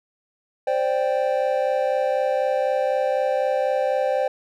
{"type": "chord", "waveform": "triangle", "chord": "C suspended second", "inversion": "none", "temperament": "equal", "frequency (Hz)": [523.3, 587.3, 784], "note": ["C5", "D5", "G5"], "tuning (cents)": [0, 0, 0], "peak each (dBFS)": [-20, -22, -24], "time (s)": [0.67, 4.28], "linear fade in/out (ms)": 5, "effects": []}